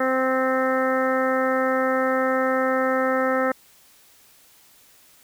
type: harmonic tone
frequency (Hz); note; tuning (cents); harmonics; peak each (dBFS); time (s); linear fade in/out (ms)
260.8; C4; -5; 1 / 2 / 3 / 4 / 5 / 6 / 7 / 8; -26 / -22 / -30 / -34 / -26 / -34 / -29 / -39; 0-3.52; 5
effects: white hiss -54 dBFS RMS until 5.23 s